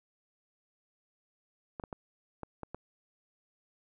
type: clicks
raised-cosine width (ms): 1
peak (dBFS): -25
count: 6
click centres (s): 1.798 / 1.838 / 1.928 / 2.433 / 2.633 / 2.746
effects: none